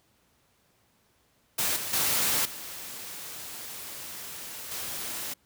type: noise with level steps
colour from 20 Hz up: white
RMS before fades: -27 / -34 / -26 / -40 / -35 dBFS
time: 1.58-5.34 s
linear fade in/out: 10 ms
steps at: 1.76 / 1.93 / 2.45 / 4.71 s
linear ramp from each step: 5 ms
effects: pink hiss -67 dBFS RMS until 5.45 s + high-pass 60 Hz 12 dB/octave